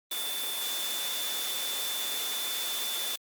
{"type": "tone in noise", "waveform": "sine", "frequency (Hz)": 3520, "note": "A7", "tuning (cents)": 0, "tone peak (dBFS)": -34, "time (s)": [0.11, 3.16], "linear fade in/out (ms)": 5, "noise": "white", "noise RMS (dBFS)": -34, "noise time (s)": [0.11, 3.16], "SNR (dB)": -3, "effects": ["high-pass 300 Hz 12 dB/octave", "Opus 32 kbps"]}